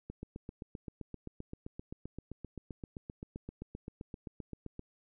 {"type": "click train", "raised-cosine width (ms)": 3, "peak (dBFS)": -29, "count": 37, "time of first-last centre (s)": [0.1, 4.794], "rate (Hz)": 7.67, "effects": []}